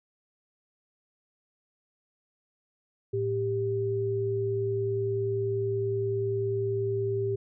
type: tone pair together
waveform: sine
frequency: 111.2 / 394.3 Hz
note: A2 / G4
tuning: +19 / +10 cents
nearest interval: octave + minor seventh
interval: 2191 cents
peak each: -31 / -27 dBFS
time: 3.13-7.36 s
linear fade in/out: 10 ms
effects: none